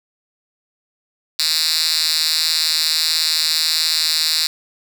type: tone with high-pass filter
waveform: 5% pulse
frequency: 158.5 Hz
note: D#3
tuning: 32 cents sharp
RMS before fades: -18 dBFS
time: 1.39-4.47 s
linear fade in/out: 2 ms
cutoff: 4000 Hz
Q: 3.3
effects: none